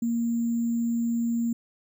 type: tone with sample-and-hold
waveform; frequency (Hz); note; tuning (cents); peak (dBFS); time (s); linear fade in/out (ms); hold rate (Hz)
sine; 233.1; A#3; 0; -23; 0.02-1.53; 5; 7350
effects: none